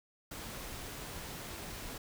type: noise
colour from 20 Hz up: pink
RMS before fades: -44 dBFS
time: 0.31-1.98 s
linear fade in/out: 5 ms
effects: none